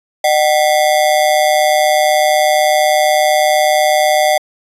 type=ring-modulated tone; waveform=square; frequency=684 Hz; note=F5; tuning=36 cents flat; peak=-7 dBFS; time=0.24-4.38 s; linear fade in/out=5 ms; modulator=74.1 Hz; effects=resampled to 32000 Hz